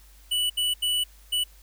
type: tone bursts at uneven times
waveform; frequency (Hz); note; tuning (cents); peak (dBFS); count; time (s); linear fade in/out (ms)
square; 2960; F#7; 0; -23; 4; 0.31-0.5 / 0.57-0.74 / 0.82-1.04 / 1.32-1.44; 10
effects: added 50 Hz sine -50 dBFS peak until 1.62 s + white hiss -57 dBFS RMS until 1.62 s